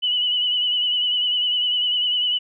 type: tone with vibrato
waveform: sine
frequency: 2960 Hz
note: F#7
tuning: in tune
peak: -18 dBFS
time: 0.02-2.39 s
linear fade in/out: 20 ms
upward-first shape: sine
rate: 10 Hz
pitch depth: 42 cents each way
effects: none